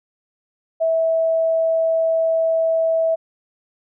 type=tone; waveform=sine; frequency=652 Hz; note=E5; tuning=19 cents flat; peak=-15 dBFS; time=0.8-3.16 s; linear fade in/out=20 ms; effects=none